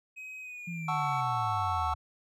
triangle tone with pitch glide, 2529 to 2266 Hz, D#7 to C#7, +28 to +37 cents, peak -39 dBFS, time 0.16-1.22 s, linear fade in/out 20 ms, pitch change -191 cents, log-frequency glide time 0.41-1.08 s
sine linear sweep, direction down, 174.61 to 71.4 Hz, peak -35 dBFS, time 0.67-1.95 s, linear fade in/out 10 ms
triangle chord, F# minor seventh, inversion none, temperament equal, 740 / 880 / 1108.7 / 1318.5 Hz, F#5 / A5 / C#6 / E6, 0 / 0 / 0 / 0 cents, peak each -32 dBFS, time 0.88-1.94 s, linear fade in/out 5 ms
effects none

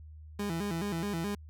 30% pulse tone with vibrato, 184 Hz, F#3, 9 cents flat, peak -29 dBFS, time 0.39-1.35 s, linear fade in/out 5 ms, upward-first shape square, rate 4.7 Hz, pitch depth 180 cents each way, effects added 77 Hz sine -46 dBFS peak until 1.49 s

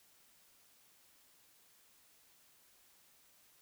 silence, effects white hiss -67 dBFS RMS until 3.61 s

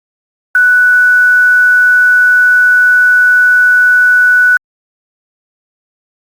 sine tone with quantisation, 1483 Hz, F#6, 4 cents sharp, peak -4 dBFS, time 0.55-4.57 s, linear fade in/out 2 ms, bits 5, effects Opus 48 kbps

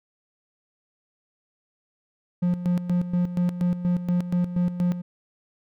triangle tone with tremolo, 177.1 Hz, F3, 24 cents sharp, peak -17 dBFS, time 2.42-5.02 s, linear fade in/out 10 ms, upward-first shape square, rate 4.2 Hz, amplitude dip 70%, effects none

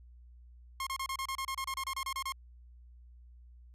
sawtooth tone bursts, 1072 Hz, C6, 42 cents sharp, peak -30 dBFS, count 16, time 0.8-2.322 s, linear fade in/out 2 ms, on 67 ms, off 30 ms, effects added 60 Hz sine -52 dBFS peak until 3.74 s + resampled to 32000 Hz

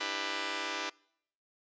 5% pulse chord, E minor seventh, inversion third, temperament just, 296.7 / 329.6 / 395.6 / 494.4 Hz, D4 / E4 / G4 / B4, +18 / 0 / +16 / +2 cents, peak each -29 dBFS, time 0-0.9 s, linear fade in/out 10 ms, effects noise-tail reverb RT60 0.7 s tail -26 dB re dry + resampled to 16000 Hz

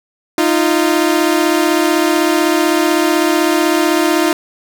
sawtooth tone pair together, 309.9 / 345.8 Hz, D#4 / F4, -7 / -17 cents, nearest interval major second, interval 190 cents, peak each -10 dBFS, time 0.38-4.33 s, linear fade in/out 2 ms, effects none

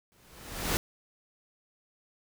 pink noise with exponential growth, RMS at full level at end -26 dBFS, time 0.12-0.77 s, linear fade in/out 0 ms, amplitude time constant 140 ms, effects none

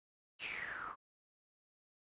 white noise with low-pass filter sweep, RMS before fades -44 dBFS, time 0.39-0.96 s, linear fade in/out 50 ms, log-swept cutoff 2900 to 1100 Hz, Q 9.2, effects resampled to 8000 Hz

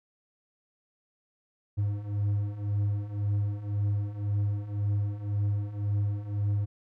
triangle beating tone pair, 101.1 / 103 Hz, G#2 / G#2, -46 / -14 cents, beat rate 1.9 Hz, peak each -30 / -26 dBFS, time 1.77-6.66 s, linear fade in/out 20 ms, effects none

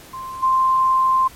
sine tone with level steps, 1046.5 Hz, C6, in tune, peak -28 / -13 dBFS, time 0.13-1.28 s, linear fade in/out 10 ms, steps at 0.42 s, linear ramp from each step 20 ms, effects pink hiss -43 dBFS RMS until 1.35 s + MP3 64 kbps

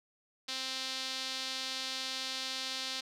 sawtooth tone with band-pass filter, 262.1 Hz, C4, 3 cents sharp, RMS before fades -38 dBFS, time 0.48-3.01 s, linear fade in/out 10 ms, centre 4200 Hz, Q 2.4, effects none

